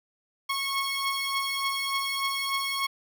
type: beating tone pair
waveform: 15% pulse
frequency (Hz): 1094 / 1097.4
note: C#6 / C#6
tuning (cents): -23 / -18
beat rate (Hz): 3.4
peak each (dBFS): -26 / -22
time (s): 0.49-2.87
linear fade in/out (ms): 10
effects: none

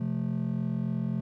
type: chord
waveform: triangle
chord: F major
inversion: second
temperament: just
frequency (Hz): 130.96 / 174.61 / 218.3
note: C3 / F3 / A3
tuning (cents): +2 / 0 / -13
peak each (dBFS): -29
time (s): 0-1.21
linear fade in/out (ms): 10
effects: tanh soft clip ceiling -20 dBFS

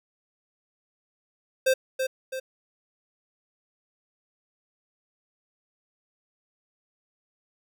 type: tone with echo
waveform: square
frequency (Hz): 523.3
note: C5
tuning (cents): 0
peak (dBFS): -19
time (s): 1.66-1.74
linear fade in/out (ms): 10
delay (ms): 330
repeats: 2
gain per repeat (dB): -6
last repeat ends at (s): 2.4
effects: none

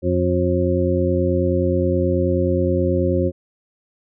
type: harmonic tone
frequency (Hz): 89.4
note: F2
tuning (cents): +41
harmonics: 1 / 2 / 3 / 4 / 6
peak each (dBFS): -21 / -24 / -24 / -21 / -22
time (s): 0.02-3.32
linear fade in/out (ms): 50
effects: none

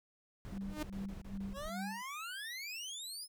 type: noise bursts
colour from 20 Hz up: brown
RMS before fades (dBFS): -47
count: 8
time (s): 0.45-1.693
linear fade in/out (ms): 0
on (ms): 130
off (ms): 29
type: tone with tremolo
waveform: sine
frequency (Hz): 196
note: G3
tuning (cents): 0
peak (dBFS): -38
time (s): 0.52-2.02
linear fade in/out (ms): 5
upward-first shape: sine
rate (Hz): 2.5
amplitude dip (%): 90
type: tone with exponential growth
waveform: sawtooth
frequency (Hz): 304.1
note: D#4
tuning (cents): -40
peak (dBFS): -31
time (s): 0.61-0.83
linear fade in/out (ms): 5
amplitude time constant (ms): 47
type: exponential sweep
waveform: 25% pulse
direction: up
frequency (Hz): 528 to 5260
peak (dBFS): -38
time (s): 1.53-3.28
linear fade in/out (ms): 50
effects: none

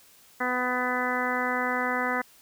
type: harmonic tone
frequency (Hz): 250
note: B3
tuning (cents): +21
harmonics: 1 / 2 / 3 / 4 / 5 / 6 / 7 / 8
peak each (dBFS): -33 / -33 / -33 / -33 / -33 / -33 / -33 / -33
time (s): 0.4-2.22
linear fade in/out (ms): 10
effects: white hiss -56 dBFS RMS until 2.41 s

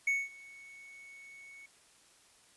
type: tone with ADSR envelope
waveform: triangle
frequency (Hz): 2217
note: C#7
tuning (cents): 0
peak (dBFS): -24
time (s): 0.07-1.66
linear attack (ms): 6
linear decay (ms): 210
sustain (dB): -24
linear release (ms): 4
effects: white hiss -63 dBFS RMS until 2.56 s + resampled to 24000 Hz

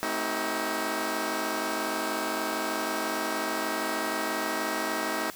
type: chord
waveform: 10% pulse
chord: A diminished seventh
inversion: none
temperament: just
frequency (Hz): 220 / 264 / 316.8 / 380.2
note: A3 / C4 / Eb4 / Gb4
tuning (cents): 0 / +16 / +31 / +47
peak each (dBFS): -27 / -28 / -23 / -28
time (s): 0.03-5.3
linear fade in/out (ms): 0
effects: white hiss -46 dBFS RMS until 5.35 s

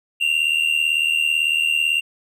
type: tone pair together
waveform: triangle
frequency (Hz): 2731 / 2809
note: F7 / F7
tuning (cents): -39 / +9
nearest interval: unison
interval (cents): 48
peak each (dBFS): -18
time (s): 0.2-2.01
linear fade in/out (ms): 20
effects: none

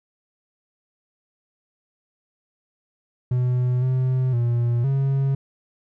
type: tone with pitch steps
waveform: triangle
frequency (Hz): 124.9 / 128.9 / 119.1 / 136.5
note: B2 / C3 / A#2 / C#3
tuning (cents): +20 / -26 / +38 / -26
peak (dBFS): -16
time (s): 3.31-5.35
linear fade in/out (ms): 5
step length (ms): 510
effects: none

